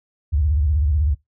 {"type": "tone with vibrato", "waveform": "sine", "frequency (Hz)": 74, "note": "D2", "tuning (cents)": 14, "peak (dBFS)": -15, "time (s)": [0.32, 1.15], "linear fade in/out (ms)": 20, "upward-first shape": "square", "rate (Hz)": 16, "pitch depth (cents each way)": 160, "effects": ["noise-tail reverb RT60 0.2 s tail -23 dB re dry"]}